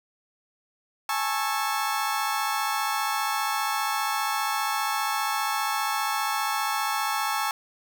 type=chord; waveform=35% pulse; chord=A major seventh; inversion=third; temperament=just; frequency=825 / 880 / 1100 / 1320 Hz; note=G#5 / A5 / C#6 / E6; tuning=-12 / 0 / -14 / +2 cents; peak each=-29 dBFS; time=1.09-7.51 s; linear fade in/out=2 ms; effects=none